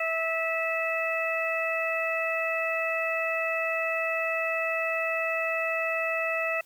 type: harmonic tone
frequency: 653 Hz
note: E5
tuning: 17 cents flat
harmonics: 1 / 2 / 3 / 4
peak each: -30 / -34 / -32 / -30 dBFS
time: 0-6.61 s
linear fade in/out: 5 ms
effects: white hiss -59 dBFS RMS until 6.65 s